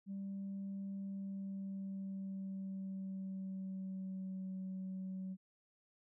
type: tone with pitch glide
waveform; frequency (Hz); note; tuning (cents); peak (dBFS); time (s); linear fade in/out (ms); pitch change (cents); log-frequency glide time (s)
sine; 196 to 188.45; G3 to F#3; 0 to +32; -39; 0.06-5.37; 50; -68; 0.95-4.55
effects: tanh soft clip ceiling -38 dBFS